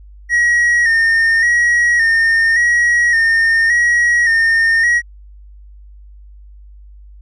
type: tone with vibrato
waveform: triangle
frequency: 1864.7 Hz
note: A#6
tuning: in tune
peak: -8 dBFS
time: 0.29-5.02 s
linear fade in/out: 50 ms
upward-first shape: square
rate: 0.88 Hz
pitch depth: 38 cents each way
effects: added 50 Hz sine -36 dBFS peak until 7.21 s + resampled to 22050 Hz